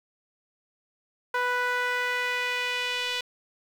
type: tone with band-pass filter sweep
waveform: sawtooth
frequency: 493.9 Hz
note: B4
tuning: in tune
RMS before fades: -28 dBFS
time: 1.34-3.21 s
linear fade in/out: 5 ms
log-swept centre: 1300 to 3200 Hz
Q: 2
effects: 8-bit